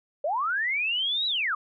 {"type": "linear two-way sweep", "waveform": "sine", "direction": "up then down", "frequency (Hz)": [544, 3958, 1131], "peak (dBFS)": -24, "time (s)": [0.24, 1.55], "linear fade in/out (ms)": 5, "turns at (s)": 1.27, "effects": []}